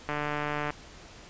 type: click train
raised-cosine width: 0.5 ms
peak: -16 dBFS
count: 92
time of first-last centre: 0.09-0.705 s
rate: 148 Hz
effects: pink hiss -49 dBFS RMS until 1.29 s + resampled to 16000 Hz